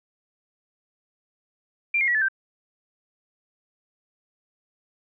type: tone with pitch steps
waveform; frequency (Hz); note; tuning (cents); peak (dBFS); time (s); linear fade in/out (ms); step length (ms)
sine; 2375 / 2140 / 1929.1 / 1738.6 / 1566.9; D7 / C7 / B6 / A6 / G6; +19 / +38 / -41 / -21 / -1; -19; 1.94-2.285; 5; 69
effects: none